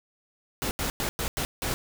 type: noise bursts at uneven times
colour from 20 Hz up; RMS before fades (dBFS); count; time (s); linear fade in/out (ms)
pink; -29; 6; 0.62-0.71 / 0.79-0.9 / 1-1.09 / 1.19-1.28 / 1.37-1.45 / 1.62-1.74; 0
effects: none